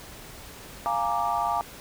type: chord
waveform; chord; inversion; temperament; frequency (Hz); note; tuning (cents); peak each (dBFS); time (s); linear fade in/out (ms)
sine; Bb dominant seventh; second; equal; 698.5 / 830.6 / 932.3 / 1174.7; F5 / Ab5 / Bb5 / D6; 0 / 0 / 0 / 0; -29; 0.86-1.61; 0
effects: pink hiss -44 dBFS RMS until 1.8 s